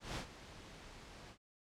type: noise with ADSR envelope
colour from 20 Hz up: pink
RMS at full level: -40 dBFS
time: 0-1.38 s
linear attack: 160 ms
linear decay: 97 ms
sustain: -14 dB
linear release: 84 ms
effects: low-pass 6000 Hz 12 dB/octave